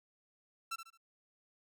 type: tone with echo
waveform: sawtooth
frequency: 1341 Hz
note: E6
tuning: 29 cents sharp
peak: -33 dBFS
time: 0.71-0.76 s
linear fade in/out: 10 ms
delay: 72 ms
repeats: 3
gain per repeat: -9 dB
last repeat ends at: 0.976 s
effects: none